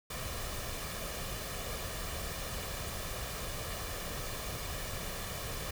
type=noise with comb filter; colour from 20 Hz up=pink; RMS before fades=-39 dBFS; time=0.1-5.71 s; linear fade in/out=5 ms; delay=1.7 ms; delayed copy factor=+0.5; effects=none